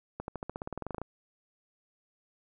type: accelerating click train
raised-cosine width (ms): 1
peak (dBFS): -22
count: 16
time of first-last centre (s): 0.2-1.016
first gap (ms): 81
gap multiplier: 0.94
effects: none